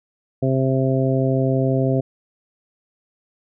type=harmonic tone; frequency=132.3 Hz; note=C3; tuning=20 cents sharp; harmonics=1 / 2 / 3 / 4 / 5; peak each=-19 / -22 / -24 / -25 / -26 dBFS; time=0.42-2.01 s; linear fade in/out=10 ms; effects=none